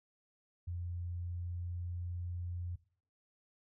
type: tone with pitch glide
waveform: sine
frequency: 87.31 to 87.87 Hz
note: F2 to F2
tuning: 0 to +11 cents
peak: -37 dBFS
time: 0.67-2.76 s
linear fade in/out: 10 ms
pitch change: +11 cents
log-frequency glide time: 1.03-2.27 s
effects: noise-tail reverb RT60 0.5 s tail -19 dB re dry